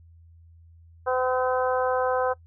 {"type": "harmonic tone", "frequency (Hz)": 255, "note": "C4", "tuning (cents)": -44, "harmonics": [2, 3, 4, 5, 6], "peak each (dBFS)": [-24, -28, -30, -32, -34], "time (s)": [1.06, 2.34], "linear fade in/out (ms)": 20, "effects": ["noise-tail reverb RT60 0.1 s tail -22 dB re dry", "added 83 Hz sine -49 dBFS peak until 2.46 s"]}